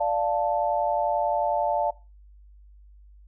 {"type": "chord", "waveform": "sine", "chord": "D minor", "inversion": "none", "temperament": "equal", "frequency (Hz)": [587.3, 698.5, 880], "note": ["D5", "F5", "A5"], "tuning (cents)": [0, 0, 0], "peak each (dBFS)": -26, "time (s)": [0, 1.91], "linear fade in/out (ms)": 10, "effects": ["noise-tail reverb RT60 0.3 s tail -21 dB re dry", "added 50 Hz sine -48 dBFS peak until 3.27 s"]}